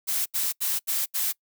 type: noise bursts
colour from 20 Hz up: blue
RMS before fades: -26 dBFS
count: 5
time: 0.07-1.328 s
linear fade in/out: 20 ms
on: 190 ms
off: 77 ms
effects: noise-tail reverb RT60 0.1 s tail -25 dB re dry